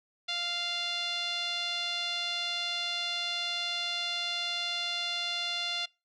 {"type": "tone with low-pass filter", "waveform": "5% pulse", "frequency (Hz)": 697, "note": "F5", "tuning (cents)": -4, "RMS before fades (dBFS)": -33, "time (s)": [0.28, 5.86], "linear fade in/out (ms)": 10, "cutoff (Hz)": 3700, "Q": 3.3, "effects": ["noise-tail reverb RT60 0.3 s tail -26 dB re dry"]}